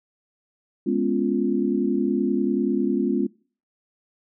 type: chord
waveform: sine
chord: C# dominant seventh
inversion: second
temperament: equal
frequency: 207.7 / 246.9 / 277.2 / 349.2 Hz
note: G#3 / B3 / C#4 / E#4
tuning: 0 / 0 / 0 / 0 cents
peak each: -25 dBFS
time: 0.86-3.27 s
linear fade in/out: 10 ms
effects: noise-tail reverb RT60 0.4 s tail -22 dB re dry